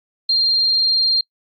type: tone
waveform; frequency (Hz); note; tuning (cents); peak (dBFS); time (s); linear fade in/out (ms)
sine; 4193; C8; +3; -13; 0.29-1.21; 5
effects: noise-tail reverb RT60 0.1 s tail -24 dB re dry + Opus 48 kbps